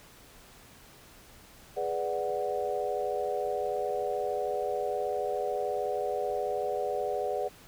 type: chord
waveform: sine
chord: G# half-diminished seventh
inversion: none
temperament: equal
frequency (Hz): 415.3 / 493.9 / 587.3 / 740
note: G#4 / B4 / D5 / F#5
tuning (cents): 0 / 0 / 0 / 0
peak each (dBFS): -34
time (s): 1.76-7.49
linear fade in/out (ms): 20
effects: pink hiss -54 dBFS RMS until 7.67 s